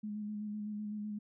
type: tone with vibrato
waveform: sine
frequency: 210 Hz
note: G#3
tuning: 19 cents sharp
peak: -37 dBFS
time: 0.03-1.19 s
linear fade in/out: 10 ms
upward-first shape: square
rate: 7.9 Hz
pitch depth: 19 cents each way
effects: none